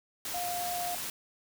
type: tone in noise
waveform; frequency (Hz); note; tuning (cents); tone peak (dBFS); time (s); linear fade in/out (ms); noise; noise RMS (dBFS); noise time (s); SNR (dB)
sine; 708; F5; +23; -33; 0.34-0.95; 2; white; -37; 0.25-1.1; +1
effects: none